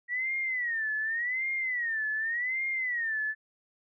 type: tone with vibrato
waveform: sine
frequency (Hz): 1914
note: A#6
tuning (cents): +45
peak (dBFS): -28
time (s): 0.08-3.35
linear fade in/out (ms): 50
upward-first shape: sine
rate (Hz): 0.87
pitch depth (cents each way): 180
effects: none